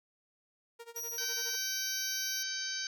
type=tone with tremolo; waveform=sawtooth; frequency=466.2 Hz; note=A#4; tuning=in tune; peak=-40 dBFS; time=0.79-1.56 s; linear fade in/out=10 ms; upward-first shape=sine; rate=12 Hz; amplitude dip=90%
type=tone; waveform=sawtooth; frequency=5770 Hz; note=F#8; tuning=44 cents flat; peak=-35 dBFS; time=0.96-2.43 s; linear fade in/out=2 ms
type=harmonic tone; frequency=772 Hz; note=G5; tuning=27 cents flat; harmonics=2 / 3 / 4 / 5 / 6 / 7 / 8; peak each=-41 / -48 / -45 / -45 / -40 / -44 / -40 dBFS; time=1.18-2.87 s; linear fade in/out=2 ms
effects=none